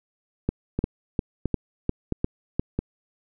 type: two click trains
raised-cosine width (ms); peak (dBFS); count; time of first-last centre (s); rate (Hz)
3; -11 / -9; 4 / 7; 0.79-2.79 / 0.49-2.595; 1.5 / 2.85
effects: none